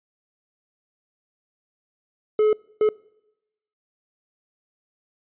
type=tone bursts at uneven times; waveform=triangle; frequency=427.7 Hz; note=A4; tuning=49 cents flat; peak=-13 dBFS; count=2; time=2.39-2.53 / 2.81-2.89 s; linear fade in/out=2 ms; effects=noise-tail reverb RT60 0.9 s tail -24 dB re dry + resampled to 8000 Hz